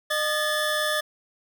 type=tone pair together; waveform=25% pulse; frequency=610 / 1725.3 Hz; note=D#5 / A6; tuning=-34 / -34 cents; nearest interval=octave + tritone; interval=1800 cents; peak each=-22 dBFS; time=0.1-1.01 s; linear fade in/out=10 ms; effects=none